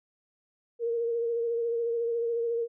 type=tone with vibrato; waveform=sine; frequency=466.2 Hz; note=A#4; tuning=in tune; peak=-26 dBFS; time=0.79-2.68 s; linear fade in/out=50 ms; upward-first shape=sine; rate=14 Hz; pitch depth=27 cents each way; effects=none